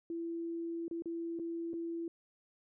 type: tone with dropouts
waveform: sine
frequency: 334.9 Hz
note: E4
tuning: 27 cents sharp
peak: -36 dBFS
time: 0.1-2.08 s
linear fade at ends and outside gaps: 2 ms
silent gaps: 0.881-0.911 / 1.022-1.057 / 1.39-1.396 / 1.733-1.738 s
effects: none